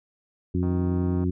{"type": "harmonic tone", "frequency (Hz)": 90, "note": "F#2", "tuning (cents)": -47, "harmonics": [1, 2, 3, 4], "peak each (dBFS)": [-25, -27, -28, -31], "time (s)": [0.54, 1.31], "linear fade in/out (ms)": 10}
{"type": "click train", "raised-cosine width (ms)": 1, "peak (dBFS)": -27, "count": 96, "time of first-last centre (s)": [0.63, 1.239], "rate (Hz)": 156}
{"effects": []}